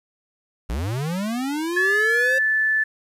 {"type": "linear sweep", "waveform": "square", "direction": "up", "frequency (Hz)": [49.34, 537], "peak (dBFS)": -24, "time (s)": [0.69, 2.39], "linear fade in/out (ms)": 10}
{"type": "tone with pitch glide", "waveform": "sine", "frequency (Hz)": [1722, 1747], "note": ["A6", "A6"], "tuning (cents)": [-38, -13], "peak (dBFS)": -17, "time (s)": [1.76, 2.84], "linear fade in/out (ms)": 10, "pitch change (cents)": 25, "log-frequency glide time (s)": [2.31, 2.38]}
{"effects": ["resampled to 32000 Hz", "9-bit"]}